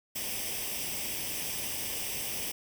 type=noise with comb filter; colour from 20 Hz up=white; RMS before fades=-35 dBFS; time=0.15-2.52 s; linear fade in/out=10 ms; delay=0.36 ms; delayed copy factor=+0.7; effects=none